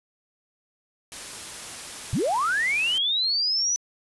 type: noise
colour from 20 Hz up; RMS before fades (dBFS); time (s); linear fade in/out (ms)
white; -37; 1.12-2.98; 0
type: linear sweep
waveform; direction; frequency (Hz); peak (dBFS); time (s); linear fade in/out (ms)
sine; up; 87.31 to 6000; -21; 2.13-3.76; 0
effects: resampled to 24000 Hz